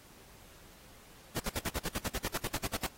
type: noise bursts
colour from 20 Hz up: pink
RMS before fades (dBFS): -34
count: 16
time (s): 1.36-2.867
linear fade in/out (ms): 5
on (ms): 37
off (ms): 61
effects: pink hiss -57 dBFS RMS until 2.97 s + AAC 48 kbps

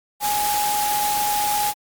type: tone in noise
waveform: sine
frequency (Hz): 830.6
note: G#5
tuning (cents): 0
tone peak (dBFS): -20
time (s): 0.2-1.74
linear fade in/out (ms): 50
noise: white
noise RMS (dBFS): -25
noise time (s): 0.2-1.74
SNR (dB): +2
effects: MP3 96 kbps

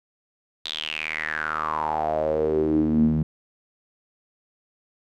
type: tone with band-pass filter sweep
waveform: sawtooth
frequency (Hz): 77.78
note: D#2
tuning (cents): 0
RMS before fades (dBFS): -24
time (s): 0.65-3.23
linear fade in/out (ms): 5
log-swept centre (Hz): 3800 to 180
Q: 7.9
effects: none

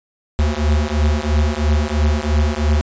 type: beating tone pair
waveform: square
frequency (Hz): 73.42 / 76.42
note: D2 / D#2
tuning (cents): 0 / -31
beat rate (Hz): 3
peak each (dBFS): -18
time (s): 0.39-2.81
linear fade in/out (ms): 0
effects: resampled to 16000 Hz

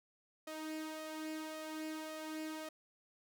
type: tone with flanger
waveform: sawtooth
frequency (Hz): 312.8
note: D#4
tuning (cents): +9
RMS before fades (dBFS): -44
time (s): 0.47-2.69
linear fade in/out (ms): 5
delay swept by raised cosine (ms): 1.6 to 2.8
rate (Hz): 1.8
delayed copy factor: +0.5
effects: none

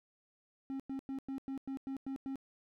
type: tone bursts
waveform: triangle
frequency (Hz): 269.5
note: C#4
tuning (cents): -49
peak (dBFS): -35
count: 9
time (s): 0.7-2.357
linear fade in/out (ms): 0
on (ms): 97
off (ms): 98
effects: none

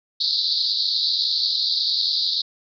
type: band-pass noise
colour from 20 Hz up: pink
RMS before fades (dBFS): -22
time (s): 0.2-2.42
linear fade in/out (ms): 10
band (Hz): 3800 to 4800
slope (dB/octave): 96
effects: none

